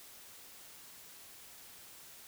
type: silence
effects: white hiss -54 dBFS RMS until 2.27 s